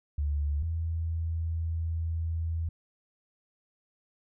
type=tone pair in turn; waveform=sine; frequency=72.9 / 82.14 Hz; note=D2 / E2; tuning=-12 / -6 cents; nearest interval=major second; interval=206 cents; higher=second; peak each=-26 / -28 dBFS; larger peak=first; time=0.18-0.63 / 0.63-2.69 s; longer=second; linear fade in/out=5 ms; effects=none